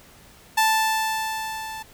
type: tone with level ramp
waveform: sawtooth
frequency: 880 Hz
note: A5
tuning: in tune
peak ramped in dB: -12 to -29 dBFS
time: 0.57-1.83 s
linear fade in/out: 10 ms
effects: pink hiss -50 dBFS RMS until 1.93 s